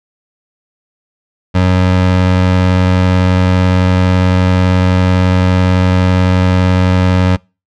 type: tone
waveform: 25% pulse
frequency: 91.8 Hz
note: F#2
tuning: 13 cents flat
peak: -4 dBFS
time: 1.54-7.37 s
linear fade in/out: 20 ms
effects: noise-tail reverb RT60 0.3 s tail -26 dB re dry + low-pass 4000 Hz 12 dB/octave